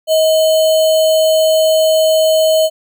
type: tone with sample-and-hold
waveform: sine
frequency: 634 Hz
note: D#5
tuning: 32 cents sharp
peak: -8 dBFS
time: 0.07-2.7 s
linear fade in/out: 50 ms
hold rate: 3675 Hz
effects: none